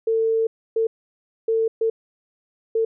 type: tone bursts at uneven times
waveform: sine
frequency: 449 Hz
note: A4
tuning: 35 cents sharp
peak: -17 dBFS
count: 5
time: 0.07-0.47 / 0.76-0.87 / 1.48-1.68 / 1.81-1.9 / 2.75-2.85 s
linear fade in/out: 5 ms
effects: none